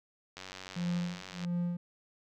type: click train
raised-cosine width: 0.2 ms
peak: -26 dBFS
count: 102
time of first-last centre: 0.37-1.448 s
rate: 93.7 Hz
type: tone with tremolo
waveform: triangle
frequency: 174.61 Hz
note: F3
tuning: in tune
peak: -27 dBFS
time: 0.76-1.77 s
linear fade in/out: 5 ms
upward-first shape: sine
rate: 1.5 Hz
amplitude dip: 100%
effects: none